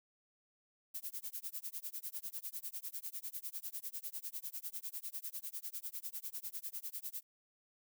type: noise with tremolo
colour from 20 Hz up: violet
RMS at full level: -41 dBFS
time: 0.94-7.23 s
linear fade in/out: 10 ms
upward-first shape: sine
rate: 10 Hz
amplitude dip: 100%
effects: none